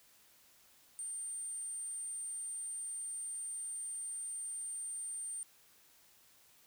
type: tone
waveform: sine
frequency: 8870 Hz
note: C#9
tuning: in tune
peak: -39 dBFS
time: 0.99-5.43 s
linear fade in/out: 0 ms
effects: white hiss -65 dBFS RMS until 6.66 s